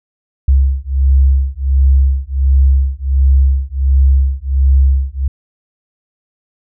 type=beating tone pair; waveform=sine; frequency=66.7 / 68.1 Hz; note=C2 / C#2; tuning=+34 / -30 cents; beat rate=1.4 Hz; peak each=-11 dBFS; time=0.48-5.28 s; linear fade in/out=5 ms; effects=none